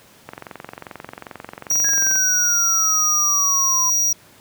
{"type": "click train", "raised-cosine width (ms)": 0.5, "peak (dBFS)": -17, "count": 43, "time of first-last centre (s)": [0.29, 2.157], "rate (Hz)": 22.5}
{"type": "tone", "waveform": "square", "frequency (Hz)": 5750, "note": "F8", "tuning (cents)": 50, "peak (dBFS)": -16, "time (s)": [1.7, 4.13], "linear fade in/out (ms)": 5}
{"type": "exponential sweep", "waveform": "sine", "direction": "down", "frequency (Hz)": [1661.2, 1020], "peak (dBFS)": -24, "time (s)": [1.84, 3.9], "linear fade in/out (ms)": 5}
{"effects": ["pink hiss -49 dBFS RMS until 4.4 s", "high-pass 100 Hz 12 dB/octave"]}